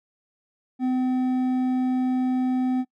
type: tone with hard clipping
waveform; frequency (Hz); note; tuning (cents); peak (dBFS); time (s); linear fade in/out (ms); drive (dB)
triangle; 255.2; C4; -43; -22; 0.79-2.85; 50; 9
effects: noise-tail reverb RT60 0.1 s tail -24 dB re dry